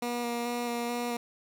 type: tone with vibrato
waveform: 15% pulse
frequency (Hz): 239.1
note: A#3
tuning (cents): +44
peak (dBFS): -24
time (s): 0.02-1.17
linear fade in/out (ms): 5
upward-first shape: square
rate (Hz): 2.3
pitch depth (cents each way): 12
effects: none